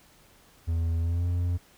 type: tone with pitch glide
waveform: triangle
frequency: 82.9 to 87.68 Hz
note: E2 to F2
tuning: +10 to +7 cents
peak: -22 dBFS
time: 0.67-1.58 s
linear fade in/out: 20 ms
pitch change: +97 cents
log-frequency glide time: 1-1.26 s
effects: pink hiss -58 dBFS RMS until 1.77 s